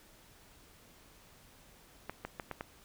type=clicks; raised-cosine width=0.5 ms; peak=-23 dBFS; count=5; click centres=2.096 / 2.25 / 2.398 / 2.513 / 2.609 s; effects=pink hiss -60 dBFS RMS until 2.84 s